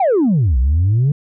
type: exponential two-way sweep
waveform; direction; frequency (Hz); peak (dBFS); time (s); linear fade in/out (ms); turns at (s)
sine; down then up; 817 to 59.1 to 150.2; -9; 0-1.12; 5; 0.58
effects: tanh soft clip ceiling -9 dBFS

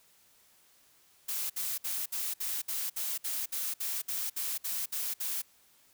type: noise bursts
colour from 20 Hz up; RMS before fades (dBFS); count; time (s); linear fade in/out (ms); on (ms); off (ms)
blue; -34; 15; 1.28-5.42; 10; 220; 60
effects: white hiss -64 dBFS RMS until 5.93 s

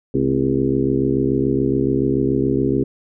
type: harmonic tone with a mistuned harmonic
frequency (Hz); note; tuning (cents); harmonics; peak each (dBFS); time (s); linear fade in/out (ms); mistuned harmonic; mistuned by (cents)
67; C2; +42; 1 / 2 / 3 / 4 / 5 / 6 / 7; -31 / -23 / -27 / -20 / -22 / -21 / -30; 0.14-2.84; 5; 3; +120
effects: none

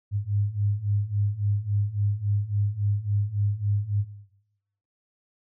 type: beating tone pair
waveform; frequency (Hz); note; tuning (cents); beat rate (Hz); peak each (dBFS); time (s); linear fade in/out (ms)
sine; 100.4 / 104; G2 / G#2; +42 / +3; 3.6; -26; 0.11-4.05; 50
effects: noise-tail reverb RT60 0.9 s tail -17 dB re dry

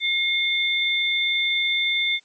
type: tone pair together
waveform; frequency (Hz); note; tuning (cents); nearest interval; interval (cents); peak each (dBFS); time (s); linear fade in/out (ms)
sine; 2151 / 3559; C7 / A7; +47 / +19; major sixth; 872; -22; 0-2.2; 50
effects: white hiss -60 dBFS RMS until 2.24 s + MP3 32 kbps

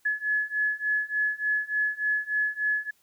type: beating tone pair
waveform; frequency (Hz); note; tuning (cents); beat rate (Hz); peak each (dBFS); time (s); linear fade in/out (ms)
sine; 1703 / 1706.4; G#6 / G#6; +43 / +46; 3.4; -28 / -27; 0.05-2.91; 10
effects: white hiss -66 dBFS RMS until 3.02 s

